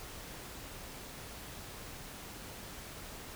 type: silence
effects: pink hiss -47 dBFS RMS until 3.35 s